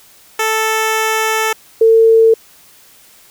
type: tone pair in turn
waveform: 10% pulse / sine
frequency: 440 / 449.8 Hz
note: A4 / A4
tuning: 0 / +38 cents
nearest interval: unison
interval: 38 cents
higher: second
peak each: -5 dBFS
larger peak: neither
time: 0.39-1.53 / 1.81-2.34 s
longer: first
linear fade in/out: 5 ms
effects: white hiss -45 dBFS RMS until 3.3 s